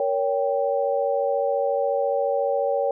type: chord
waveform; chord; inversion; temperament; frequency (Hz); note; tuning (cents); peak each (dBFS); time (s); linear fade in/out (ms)
sine; G diminished; first; equal with one note detuned; 466.2 / 560.5 / 784; Bb4 / Db5 / G5; 0 / +19 / 0; -26 / -22 / -27; 0-2.91; 2
effects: none